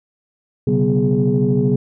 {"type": "tone cluster", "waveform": "sine", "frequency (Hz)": [127.9, 141, 188.7, 245.1, 415.4], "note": ["C3", "C#3", "F#3", "B3", "G#4"], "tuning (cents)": [-39, 30, 34, -13, 0], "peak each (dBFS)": -19, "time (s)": [0.67, 1.76], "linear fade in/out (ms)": 5, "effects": ["tanh soft clip ceiling -5 dBFS"]}